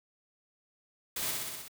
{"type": "noise with echo", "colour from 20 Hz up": "white", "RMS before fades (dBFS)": -35, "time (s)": [1.16, 1.31], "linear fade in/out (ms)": 5, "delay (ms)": 62, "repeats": 6, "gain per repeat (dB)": -2, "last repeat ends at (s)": 1.682, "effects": []}